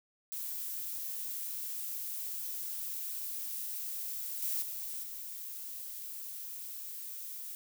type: noise with level steps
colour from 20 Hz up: violet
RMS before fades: -39 / -34 / -40 / -43 dBFS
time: 0.32-7.55 s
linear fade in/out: 0 ms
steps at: 4.42 / 4.62 / 5.03 s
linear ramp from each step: 5 ms
effects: none